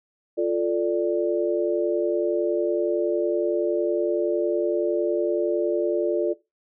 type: chord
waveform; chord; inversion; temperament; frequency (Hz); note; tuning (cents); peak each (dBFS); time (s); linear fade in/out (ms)
sine; D minor; first; equal; 349.2 / 440 / 587.3; F4 / A4 / D5; 0 / 0 / 0; -23 / -25 / -25; 0.37-6.34; 20
effects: noise-tail reverb RT60 0.2 s tail -17 dB re dry